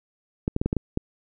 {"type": "clicks", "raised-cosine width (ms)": 3, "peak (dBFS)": -10, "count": 7, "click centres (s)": [0.479, 0.564, 0.615, 0.66, 0.729, 0.767, 0.974], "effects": []}